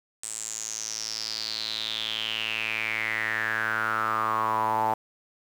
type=tone with band-pass filter sweep; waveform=sawtooth; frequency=110 Hz; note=A2; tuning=in tune; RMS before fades=-29 dBFS; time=0.23-4.94 s; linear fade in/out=5 ms; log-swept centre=8200 to 840 Hz; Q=7.4; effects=8-bit